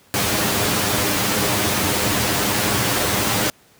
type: noise with comb filter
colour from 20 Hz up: pink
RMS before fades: -19 dBFS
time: 0.14-3.5 s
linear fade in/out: 0 ms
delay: 9.8 ms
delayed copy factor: +0.6
effects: pink hiss -53 dBFS RMS until 3.79 s + high-pass 100 Hz 12 dB/octave

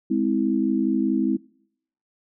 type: chord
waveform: sine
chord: Ab augmented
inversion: none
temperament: just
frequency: 207.7 / 259.6 / 324.5 Hz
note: Ab3 / C4 / E4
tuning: 0 / -13 / -27 cents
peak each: -24 / -23 / -23 dBFS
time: 0.1-1.37 s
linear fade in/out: 10 ms
effects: noise-tail reverb RT60 0.7 s tail -23 dB re dry

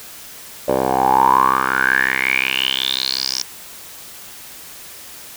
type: tone with band-pass filter sweep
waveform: 10% pulse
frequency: 65.5 Hz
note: C2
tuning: 2 cents sharp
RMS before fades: -17 dBFS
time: 0.68-3.42 s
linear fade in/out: 5 ms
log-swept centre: 580 to 5600 Hz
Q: 9.5
effects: white hiss -37 dBFS RMS until 5.36 s

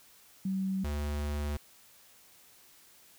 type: tone pair in turn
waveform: sine / square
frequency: 191.1 / 73.47 Hz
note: G3 / D2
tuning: -44 / +1 cents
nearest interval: octave + perfect fourth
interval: 1655 cents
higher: first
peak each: -29 / -32 dBFS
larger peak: first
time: 0.45-0.84 / 0.84-1.57 s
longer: second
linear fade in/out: 5 ms
effects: white hiss -59 dBFS RMS until 3.18 s

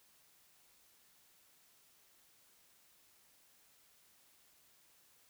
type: silence
effects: white hiss -68 dBFS RMS until 5.29 s

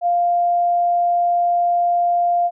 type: tone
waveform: sine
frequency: 698.5 Hz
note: F5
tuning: in tune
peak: -14 dBFS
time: 0.01-2.51 s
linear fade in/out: 50 ms
effects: none

